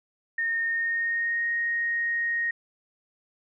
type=tone with pitch glide; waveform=sine; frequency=1836 to 1867 Hz; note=A#6 to A#6; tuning=-27 to +2 cents; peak=-24 dBFS; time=0.38-2.51 s; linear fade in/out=5 ms; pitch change=+29 cents; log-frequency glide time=0.66-1.49 s; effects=none